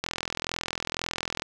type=click train; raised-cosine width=0.2 ms; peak=-11 dBFS; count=59; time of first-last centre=0.04-1.421 s; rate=42 Hz; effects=none